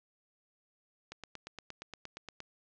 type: click train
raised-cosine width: 0.2 ms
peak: -26 dBFS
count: 12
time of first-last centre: 1.12-2.404 s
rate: 8.57 Hz
effects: low-pass 7000 Hz 12 dB/octave